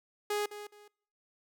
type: tone with echo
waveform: sawtooth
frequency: 415.3 Hz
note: G#4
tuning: in tune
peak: -26 dBFS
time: 0.3-0.46 s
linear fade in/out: 5 ms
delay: 210 ms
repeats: 2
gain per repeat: -12 dB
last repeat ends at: 0.88 s
effects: noise-tail reverb RT60 0.7 s tail -25 dB re dry